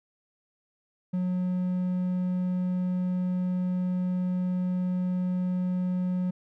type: tone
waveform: triangle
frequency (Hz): 181.7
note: F#3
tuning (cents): -31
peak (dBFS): -23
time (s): 1.13-6.31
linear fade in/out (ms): 10
effects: none